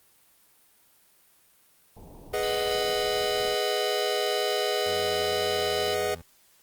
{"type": "low-pass noise", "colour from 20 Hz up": "pink", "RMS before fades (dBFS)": -46, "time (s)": [1.96, 3.55], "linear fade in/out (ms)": 5, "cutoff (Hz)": 930, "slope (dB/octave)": 48}
{"type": "chord", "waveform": "square", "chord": "G# minor seventh", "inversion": "none", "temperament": "equal", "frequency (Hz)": [415.3, 493.9, 622.3, 740], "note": ["G#4", "B4", "D#5", "F#5"], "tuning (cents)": [0, 0, 0, 0], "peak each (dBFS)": [-30, -32, -32, -34], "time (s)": [2.33, 6.15], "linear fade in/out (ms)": 10}
{"type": "harmonic tone", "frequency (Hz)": 997, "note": "B5", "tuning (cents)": 16, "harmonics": [3, 4, 5], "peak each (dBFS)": [-35, -37, -39], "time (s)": [2.43, 5.94], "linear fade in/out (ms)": 0}
{"type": "tone with vibrato", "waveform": "25% pulse", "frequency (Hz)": 87.3, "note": "F2", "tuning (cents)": 0, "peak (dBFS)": -38, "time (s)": [4.86, 6.22], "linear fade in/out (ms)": 5, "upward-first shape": "sine", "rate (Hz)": 2, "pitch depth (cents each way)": 74}
{"effects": ["white hiss -61 dBFS RMS until 6.62 s", "Opus 32 kbps"]}